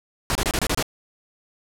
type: noise bursts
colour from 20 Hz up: pink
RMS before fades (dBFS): -22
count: 7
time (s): 0.3-0.826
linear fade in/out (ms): 0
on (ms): 52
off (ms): 27
effects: low-pass 12000 Hz 12 dB/octave